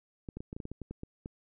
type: clicks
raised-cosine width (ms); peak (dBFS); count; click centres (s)
3; -27; 12; 0.288 / 0.37 / 0.405 / 0.529 / 0.565 / 0.602 / 0.654 / 0.716 / 0.817 / 0.91 / 1.034 / 1.259
effects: none